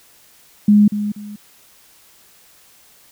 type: tone with echo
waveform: sine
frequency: 207.7 Hz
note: G#3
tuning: in tune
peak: -7 dBFS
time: 0.68-0.88 s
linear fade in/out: 5 ms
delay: 240 ms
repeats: 2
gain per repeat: -11 dB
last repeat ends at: 1.36 s
effects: white hiss -50 dBFS RMS until 3.11 s